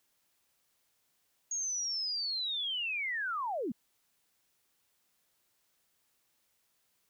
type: linear sweep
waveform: sine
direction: down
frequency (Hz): 6645 to 193.3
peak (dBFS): -32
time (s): 1.51-3.72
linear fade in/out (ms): 5
effects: white hiss -75 dBFS RMS until 7.09 s